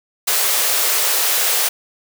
white high-pass noise, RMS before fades -17 dBFS, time 0.27-1.69 s, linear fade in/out 10 ms, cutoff 380 Hz, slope 48 dB/octave, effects none

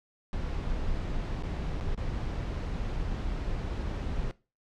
brown noise with dropouts, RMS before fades -32 dBFS, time 0.33-4.31 s, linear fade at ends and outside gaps 0 ms, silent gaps 1.423-1.435 / 1.802-1.81 / 1.947-1.976 s, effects noise-tail reverb RT60 0.3 s tail -19 dB re dry + low-pass 5000 Hz 12 dB/octave

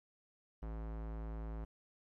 square tone with low-pass filter, 55 Hz, A1, in tune, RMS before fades -43 dBFS, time 0.62-1.65 s, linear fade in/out 10 ms, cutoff 1200 Hz, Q 0.86, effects 13-bit

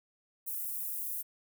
pink high-pass noise, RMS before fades -37 dBFS, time 0.46-1.23 s, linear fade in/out 20 ms, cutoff 12000 Hz, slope 24 dB/octave, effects none

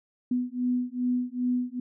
sine beating tone pair, 246.9 / 249.4 Hz, B3 / B3, 0 / +17 cents, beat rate 2.5 Hz, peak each -28 dBFS, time 0.31-1.8 s, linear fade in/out 5 ms, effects none

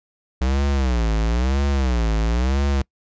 square tone with vibrato, 61.74 Hz, B1, in tune, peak -18 dBFS, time 0.41-2.82 s, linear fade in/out 5 ms, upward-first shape sine, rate 1 Hz, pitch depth 230 cents each way, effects noise-tail reverb RT60 0.1 s tail -26 dB re dry + resampled to 16000 Hz

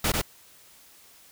pink noise with echo, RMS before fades -24 dBFS, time 0.04-0.12 s, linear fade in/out 5 ms, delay 96 ms, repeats 1, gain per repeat -2 dB, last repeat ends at 0.216 s, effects white hiss -54 dBFS RMS until 1.31 s

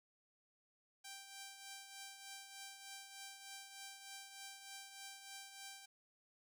5% pulse tone with tremolo, 785 Hz, G5, 2 cents sharp, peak -37 dBFS, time 1.04-5.86 s, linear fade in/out 10 ms, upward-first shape triangle, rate 3.3 Hz, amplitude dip 60%, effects none

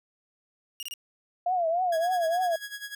sawtooth tone bursts, 2846 Hz, F7, 32 cents sharp, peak -31 dBFS, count 3, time 0.8-0.938 s, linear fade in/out 0 ms, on 28 ms, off 27 ms
sine tone with vibrato, 693 Hz, F5, 14 cents flat, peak -23 dBFS, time 1.46-2.56 s, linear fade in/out 5 ms, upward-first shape triangle, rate 3.4 Hz, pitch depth 150 cents each way
sawtooth tone with tremolo, 1661.2 Hz, G#6, in tune, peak -30 dBFS, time 1.92-2.95 s, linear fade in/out 5 ms, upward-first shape sine, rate 10 Hz, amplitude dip 80%
effects none

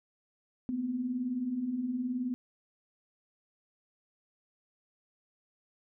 sine beating tone pair, 233.1 / 252.1 Hz, A#3 / B3, 0 / +36 cents, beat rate 19 Hz, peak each -39 / -31 dBFS, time 0.69-2.34 s, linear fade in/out 0 ms, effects none

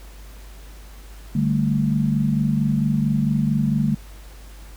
sine chord, D suspended fourth, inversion none, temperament just, 146.83 / 195.78 / 220.2 Hz, D3 / G3 / A3, 0 / -2 / +2 cents, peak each -21 / -23 / -21 dBFS, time 1.35-3.95 s, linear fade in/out 5 ms, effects added 50 Hz sine -38 dBFS peak until 4.76 s + pink hiss -48 dBFS RMS until 4.76 s

